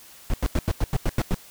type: noise bursts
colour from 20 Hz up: brown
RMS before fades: -21 dBFS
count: 9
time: 0.3-1.344 s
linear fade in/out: 0 ms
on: 36 ms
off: 90 ms
effects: white hiss -48 dBFS RMS until 1.5 s